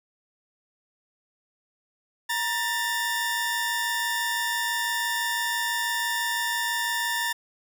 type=tone pair together; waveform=sawtooth; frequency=943.5 / 1781 Hz; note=A#5 / A6; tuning=+21 / +21 cents; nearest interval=major seventh; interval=1100 cents; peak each=-26 / -23 dBFS; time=2.29-7.33 s; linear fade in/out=10 ms; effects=none